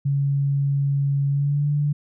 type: tone with pitch glide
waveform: sine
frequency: 140 to 146.2 Hz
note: C#3 to D3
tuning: +18 to -7 cents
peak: -18 dBFS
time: 0.05-1.93 s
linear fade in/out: 10 ms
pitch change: +75 cents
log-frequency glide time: 1.29-1.69 s
effects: none